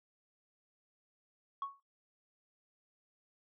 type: tone with exponential decay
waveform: sine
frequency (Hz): 1108.7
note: C#6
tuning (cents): 0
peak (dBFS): -31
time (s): 1.62-1.8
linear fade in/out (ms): 2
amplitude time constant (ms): 39
effects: noise-tail reverb RT60 0.2 s tail -19 dB re dry + tanh soft clip ceiling -32 dBFS